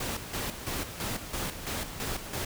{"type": "noise with tremolo", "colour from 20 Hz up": "pink", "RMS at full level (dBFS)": -33, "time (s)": [0, 2.45], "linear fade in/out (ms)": 5, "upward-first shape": "square", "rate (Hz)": 3, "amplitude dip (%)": 60, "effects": []}